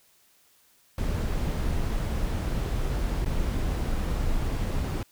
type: noise with dropouts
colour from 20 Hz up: brown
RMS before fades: -27 dBFS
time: 0.98-5.03 s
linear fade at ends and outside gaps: 2 ms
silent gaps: 3.247-3.259 s
effects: white hiss -62 dBFS RMS until 5.11 s